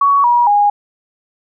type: tone with pitch steps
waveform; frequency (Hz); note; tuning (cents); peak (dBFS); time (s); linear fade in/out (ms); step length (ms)
sine; 1122 / 960 / 821.4; C#6 / B5 / G#5; +21 / -49 / -19; -8; 0.01-0.7; 5; 230
effects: none